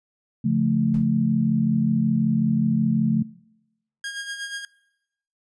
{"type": "chord", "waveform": "sine", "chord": "Db augmented", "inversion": "none", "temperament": "equal with one note detuned", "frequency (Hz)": [141.26, 174.61, 220], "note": ["Db3", "F3", "A3"], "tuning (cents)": [33, 0, 0], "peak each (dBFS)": [-24, -24, -21], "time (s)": [0.44, 3.23], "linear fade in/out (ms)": 10}
{"type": "noise with exponential decay", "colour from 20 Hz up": "brown", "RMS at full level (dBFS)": -32, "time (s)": [0.94, 1.12], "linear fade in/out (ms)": 2, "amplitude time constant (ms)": 38}
{"type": "tone with tremolo", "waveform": "sawtooth", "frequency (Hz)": 1626, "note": "G#6", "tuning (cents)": -37, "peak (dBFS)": -24, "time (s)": [4.04, 4.65], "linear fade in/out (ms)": 2, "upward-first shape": "sine", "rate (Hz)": 8.3, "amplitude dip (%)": 55}
{"effects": ["noise-tail reverb RT60 0.9 s tail -22 dB re dry", "resampled to 22050 Hz"]}